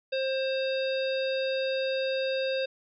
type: harmonic tone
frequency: 530 Hz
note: C5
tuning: 22 cents sharp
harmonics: 1 / 3 / 5 / 7 / 9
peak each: -27 / -39 / -37 / -38 / -42 dBFS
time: 0.12-2.66 s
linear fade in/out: 10 ms
effects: none